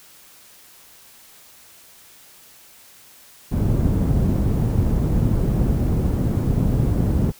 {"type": "low-pass noise", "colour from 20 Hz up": "white", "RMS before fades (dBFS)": -19, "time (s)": [3.51, 7.32], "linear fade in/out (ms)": 20, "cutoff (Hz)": 160, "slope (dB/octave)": 12, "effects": ["white hiss -48 dBFS RMS until 7.39 s"]}